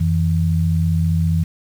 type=tone pair together; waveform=sine; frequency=88.2 / 163.17 Hz; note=F2 / E3; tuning=+18 / -17 cents; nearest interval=major seventh; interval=1065 cents; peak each=-17 dBFS; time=0-1.44 s; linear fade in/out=10 ms; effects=7-bit